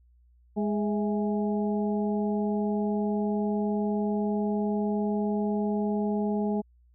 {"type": "harmonic tone with a mistuned harmonic", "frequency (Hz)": 207.7, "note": "G#3", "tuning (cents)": 0, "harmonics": [1, 2, 3, 4], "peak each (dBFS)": [-26, -31, -37, -37], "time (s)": [0.56, 6.62], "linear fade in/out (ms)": 20, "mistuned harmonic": 3, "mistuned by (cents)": 73, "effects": ["added 60 Hz sine -57 dBFS peak until 6.94 s"]}